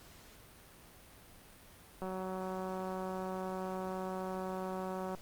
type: click train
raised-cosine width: 1 ms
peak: -27 dBFS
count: 586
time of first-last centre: 2.02-5.148 s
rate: 187 Hz
effects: pink hiss -57 dBFS RMS until 5.21 s + Opus 48 kbps